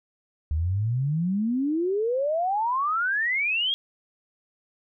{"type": "exponential sweep", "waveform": "sine", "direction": "up", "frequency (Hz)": [73.5, 3322], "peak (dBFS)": -22, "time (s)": [0.51, 3.74], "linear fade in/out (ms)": 0, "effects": []}